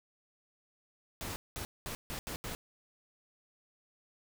pink noise bursts at uneven times, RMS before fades -40 dBFS, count 6, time 1.21-1.36 / 1.56-1.65 / 1.86-1.95 / 2.1-2.19 / 2.27-2.36 / 2.44-2.55 s, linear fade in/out 0 ms, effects none

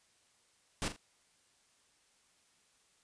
pink noise with echo, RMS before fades -35 dBFS, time 0.82-0.88 s, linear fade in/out 0 ms, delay 41 ms, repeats 2, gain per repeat -10 dB, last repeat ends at 0.962 s, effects white hiss -70 dBFS RMS until 3.03 s + resampled to 22050 Hz

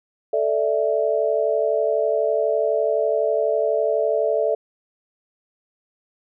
sine chord, A suspended fourth, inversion none, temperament equal, 440 / 587.3 / 659.3 Hz, A4 / D5 / E5, 0 / 0 / 0 cents, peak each -22 dBFS, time 0.33-4.55 s, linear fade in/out 5 ms, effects none

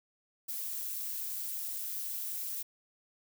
violet noise with amplitude modulation, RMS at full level -35 dBFS, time 0.48-2.63 s, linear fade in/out 10 ms, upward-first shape sine, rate 198 Hz, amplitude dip 60%, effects none

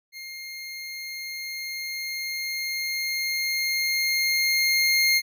25% pulse tone with level ramp, 2126 Hz, C7, 27 cents sharp, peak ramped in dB -33 to -14 dBFS, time 0.12-5.22 s, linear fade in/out 50 ms, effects none

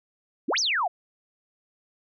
sine exponential two-way sweep, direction up then down, 210 to 6510 to 645 Hz, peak -22 dBFS, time 0.48-0.88 s, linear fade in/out 10 ms, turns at 0.59 s, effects none

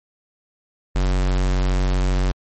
square tone, 46.25 Hz, F#1, in tune, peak -17 dBFS, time 0.95-2.32 s, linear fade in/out 10 ms, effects MP3 32 kbps

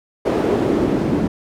pink noise with band-pass filter sweep, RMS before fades -18 dBFS, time 0.25-1.28 s, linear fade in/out 10 ms, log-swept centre 440 to 250 Hz, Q 1.8, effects none

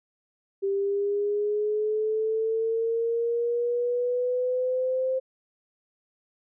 sine linear sweep, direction up, 392 to 523.3 Hz, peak -23 dBFS, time 0.62-5.2 s, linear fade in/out 20 ms, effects none

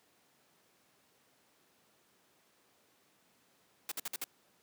white noise bursts, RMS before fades -38 dBFS, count 5, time 3.89-4.241 s, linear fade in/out 2 ms, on 27 ms, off 54 ms, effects pink hiss -69 dBFS RMS until 4.62 s + high-pass 200 Hz 12 dB/octave

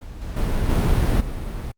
brown noise with level steps, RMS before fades -37 / -31 / -21 / -17 / -28 dBFS, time 0.01-1.72 s, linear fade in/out 10 ms, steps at 0.21 / 0.36 / 0.69 / 1.2 s, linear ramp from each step 10 ms, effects Opus 48 kbps

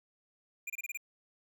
square tone bursts, 2400 Hz, D7, 37 cents sharp, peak -37 dBFS, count 6, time 0.67-0.974 s, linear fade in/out 5 ms, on 29 ms, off 26 ms, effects none

